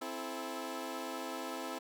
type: chord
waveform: 15% pulse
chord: A minor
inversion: first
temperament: equal with one note detuned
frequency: 261.6 / 329.6 / 434.2 Hz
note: C4 / E4 / A4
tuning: 0 / 0 / -23 cents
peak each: -36 / -36 / -39 dBFS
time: 0.01-1.79 s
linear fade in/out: 10 ms
effects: none